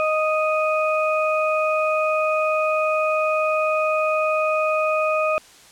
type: harmonic tone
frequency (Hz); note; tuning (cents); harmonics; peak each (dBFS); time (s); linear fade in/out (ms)
622.3; D#5; 0; 1 / 2 / 4; -20 / -23 / -26; 0-5.38; 0
effects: white hiss -48 dBFS RMS until 5.71 s + low-pass 9000 Hz 12 dB/octave